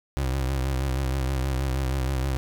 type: tone with vibrato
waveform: 30% pulse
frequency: 66.1 Hz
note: C2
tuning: 18 cents sharp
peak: -21 dBFS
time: 0.17-2.37 s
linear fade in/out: 0 ms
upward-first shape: sine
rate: 6.3 Hz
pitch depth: 69 cents each way
effects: none